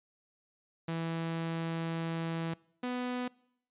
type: tone pair in turn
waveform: sawtooth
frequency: 164.81 / 248.5 Hz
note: E3 / B3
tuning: 0 / +11 cents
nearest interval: perfect fifth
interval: 711 cents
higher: second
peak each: -29 / -29 dBFS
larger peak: neither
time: 0.88-2.54 / 2.83-3.28 s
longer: first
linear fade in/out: 5 ms
effects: noise-tail reverb RT60 0.7 s tail -24 dB re dry + resampled to 8000 Hz